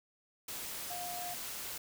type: tone in noise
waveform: sine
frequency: 709 Hz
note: F5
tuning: 26 cents sharp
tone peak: -41 dBFS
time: 0.9-1.34 s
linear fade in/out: 5 ms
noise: white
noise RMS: -42 dBFS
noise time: 0.48-1.78 s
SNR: -2 dB
effects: none